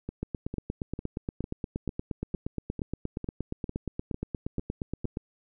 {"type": "two click trains", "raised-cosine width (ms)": 3, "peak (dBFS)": [-18, -21], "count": [43, 12], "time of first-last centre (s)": [[0.23, 5.171], [0.09, 5.045]], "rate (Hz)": [8.5, 2.22], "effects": []}